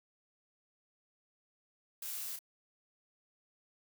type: noise with echo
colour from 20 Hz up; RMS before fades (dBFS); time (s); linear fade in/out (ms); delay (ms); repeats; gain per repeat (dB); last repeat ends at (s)
blue; -42; 2.02-2.36; 5; 31; 1; -5; 2.391
effects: none